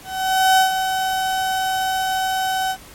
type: tone with ADSR envelope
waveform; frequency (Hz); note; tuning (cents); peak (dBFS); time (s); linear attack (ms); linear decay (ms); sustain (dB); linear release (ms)
35% pulse; 757; F#5; +39; -9; 0.03-2.77; 550; 120; -8; 66
effects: pink hiss -42 dBFS RMS until 2.94 s + MP3 64 kbps